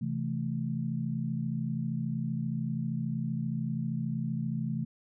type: chord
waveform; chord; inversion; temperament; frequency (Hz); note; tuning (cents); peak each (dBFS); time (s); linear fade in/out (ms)
sine; A minor; first; just; 132 / 165 / 220; C3 / E3 / A3; +16 / +2 / 0; -34; 0.01-4.85; 10
effects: none